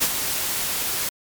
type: noise with ADSR envelope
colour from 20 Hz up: white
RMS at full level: -18 dBFS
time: 0-1.09 s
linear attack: 26 ms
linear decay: 52 ms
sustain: -7 dB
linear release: 4 ms
effects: MP3 96 kbps